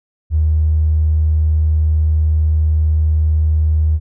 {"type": "tone with tanh clipping", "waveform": "triangle", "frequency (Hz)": 77.78, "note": "D#2", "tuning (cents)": 0, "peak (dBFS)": -10, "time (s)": [0.3, 4], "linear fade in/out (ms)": 50, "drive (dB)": 2, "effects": []}